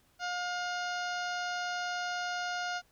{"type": "harmonic tone with a mistuned harmonic", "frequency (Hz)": 714, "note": "F5", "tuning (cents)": 38, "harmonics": [1, 2, 3, 4, 5, 6, 7, 8, 9], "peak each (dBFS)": [-36, -36, -48, -45, -49, -47, -47, -51, -50], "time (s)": [0.19, 2.82], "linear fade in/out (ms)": 50, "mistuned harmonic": 3, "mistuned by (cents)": -19, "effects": ["pink hiss -68 dBFS RMS until 2.91 s"]}